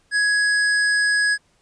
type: tone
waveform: square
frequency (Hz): 1670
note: G#6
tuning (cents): +9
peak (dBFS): -17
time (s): 0.11-1.38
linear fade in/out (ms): 50
effects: pink hiss -62 dBFS RMS until 1.61 s + resampled to 22050 Hz